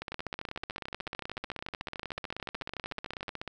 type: two click trains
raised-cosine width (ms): 0.3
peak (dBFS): -21 / -20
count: 44 / 57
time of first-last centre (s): 0.12-3.282 / 0.02-3.477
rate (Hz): 13.6 / 16.2
effects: none